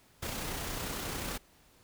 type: noise with amplitude modulation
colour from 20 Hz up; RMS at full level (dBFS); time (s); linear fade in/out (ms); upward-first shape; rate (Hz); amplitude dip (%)
pink; -36; 0.22-1.38; 10; sine; 31.2; 30
effects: pink hiss -63 dBFS RMS until 1.83 s